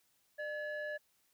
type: tone pair together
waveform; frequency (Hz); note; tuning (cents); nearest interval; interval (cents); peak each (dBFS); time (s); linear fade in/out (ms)
sine; 601 / 1707.3; D5 / G#6; +40 / +47; octave + tritone; 1807; -38 / -39; 0.38-0.98; 20
effects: tanh soft clip ceiling -34 dBFS + white hiss -74 dBFS RMS until 1.33 s